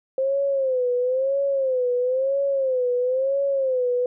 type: tone with vibrato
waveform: sine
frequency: 523.3 Hz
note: C5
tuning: in tune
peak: -19 dBFS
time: 0.18-4.06 s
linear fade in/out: 2 ms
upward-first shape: sine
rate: 1 Hz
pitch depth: 110 cents each way
effects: none